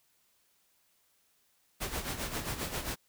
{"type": "noise with tremolo", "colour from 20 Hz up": "pink", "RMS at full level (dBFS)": -34, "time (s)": [1.8, 2.96], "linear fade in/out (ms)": 20, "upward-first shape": "sine", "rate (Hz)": 7.5, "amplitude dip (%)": 65, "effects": ["white hiss -71 dBFS RMS until 3.08 s"]}